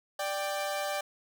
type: tone pair together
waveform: sawtooth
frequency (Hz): 590 / 784.7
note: D5 / G5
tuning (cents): +8 / +2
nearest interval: perfect fourth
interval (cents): 494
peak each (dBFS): -29 / -31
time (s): 0.19-1.01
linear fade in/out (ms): 5
effects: none